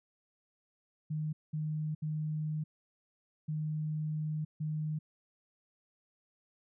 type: tone bursts at uneven times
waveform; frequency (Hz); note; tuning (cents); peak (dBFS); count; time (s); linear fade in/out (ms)
sine; 153.9; D#3; -19; -32; 5; 1.1-1.33 / 1.53-1.95 / 2.02-2.64 / 3.48-4.45 / 4.6-4.99; 10
effects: none